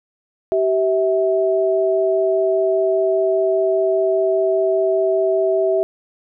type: tone pair together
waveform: sine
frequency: 385 / 650 Hz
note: G4 / E5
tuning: -31 / -24 cents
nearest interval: major sixth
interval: 907 cents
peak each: -17 dBFS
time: 0.52-5.83 s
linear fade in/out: 0 ms
effects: none